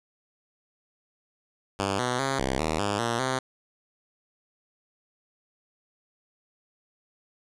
5% pulse tone with pitch steps, 98.4 / 124.5 / 135.2 / 65.6 / 78.9 / 102.1 / 117.3 / 130.4 Hz, G2 / B2 / C#3 / C2 / D#2 / G#2 / A#2 / C3, +7 / +14 / -43 / +5 / +25 / -29 / +11 / -5 cents, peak -14 dBFS, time 1.79-3.39 s, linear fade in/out 5 ms, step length 200 ms, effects resampled to 22050 Hz + 9-bit

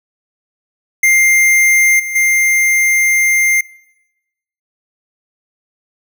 square tone with level steps, 2100 Hz, C7, 6 cents sharp, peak -8 / -19 / -10 dBFS, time 1.03-3.61 s, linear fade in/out 5 ms, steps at 1.99 / 2.15 s, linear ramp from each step 10 ms, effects noise-tail reverb RT60 1.0 s tail -23 dB re dry

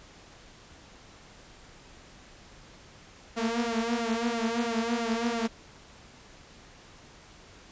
sawtooth tone with flanger, 231.5 Hz, A#3, 12 cents flat, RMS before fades -29 dBFS, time 3.36-5.48 s, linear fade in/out 20 ms, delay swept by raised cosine 1.4 to 6.3 ms, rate 3 Hz, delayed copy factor +0.85, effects pink hiss -52 dBFS RMS until 7.71 s + resampled to 16000 Hz

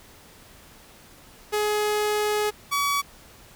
sawtooth tone pair in turn, 420.6 / 1136.6 Hz, G#4 / C#6, +22 / +43 cents, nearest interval octave + perfect fourth, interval 1721 cents, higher second, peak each -18 dBFS, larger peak neither, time 1.52-2.51 / 2.71-3.02 s, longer first, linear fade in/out 20 ms, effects pink hiss -50 dBFS RMS until 3.55 s

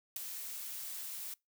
blue noise with ADSR envelope, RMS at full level -34 dBFS, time 0.16-1.34 s, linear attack 5 ms, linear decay 6 ms, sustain -9 dB, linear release 4 ms, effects noise-tail reverb RT60 0.2 s tail -24 dB re dry

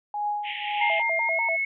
sine tone with tremolo, 830.6 Hz, G#5, in tune, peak -23 dBFS, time 0.14-1.02 s, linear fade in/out 2 ms, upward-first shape triangle, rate 1.8 Hz, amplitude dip 90%
white band-pass noise, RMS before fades -33 dBFS, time 0.43-1.03 s, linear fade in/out 50 ms, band 1900 to 3200 Hz, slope 96 dB/octave
sine tone with vibrato, 780 Hz, G5, 9 cents flat, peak -27 dBFS, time 0.8-1.57 s, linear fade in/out 20 ms, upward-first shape square, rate 5.1 Hz, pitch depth 290 cents each way
sine tone with pitch glide, 2119 to 2191 Hz, C7 to C#7, +21 to -21 cents, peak -23 dBFS, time 0.81-1.65 s, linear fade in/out 5 ms, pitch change +58 cents, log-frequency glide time 1.21-1.43 s
effects none

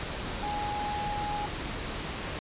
sine tone in noise, 830.6 Hz, G#5, in tune, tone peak -31 dBFS, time 0.43-1.46 s, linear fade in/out 0 ms, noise pink, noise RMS -35 dBFS, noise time 0-2.39 s, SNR +1 dB, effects resampled to 8000 Hz

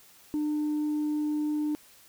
sine tone, 300.5 Hz, D4, 40 cents sharp, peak -24 dBFS, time 0.34-1.75 s, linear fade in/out 0 ms, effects tanh soft clip ceiling -24 dBFS + white hiss -56 dBFS RMS until 2.08 s

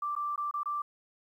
sine tone with dropouts, 1174.7 Hz, D6, in tune, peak -30 dBFS, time 0.02-0.82 s, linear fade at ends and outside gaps 5 ms, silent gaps 0.153-0.163 / 0.36-0.377 / 0.512-0.539 / 0.633-0.657 s, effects 11-bit

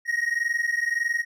triangle tone pair together, 1869 / 1890.7 Hz, A#6 / A#6, +4 / +24 cents, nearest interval unison, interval 20 cents, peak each -24 dBFS, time 0.05-1.25 s, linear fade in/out 50 ms, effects none

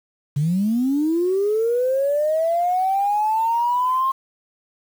sine linear sweep, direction up, 136.8 to 1073 Hz, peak -16 dBFS, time 0.36-4.12 s, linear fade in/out 10 ms, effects tanh soft clip ceiling -12 dBFS + 7-bit

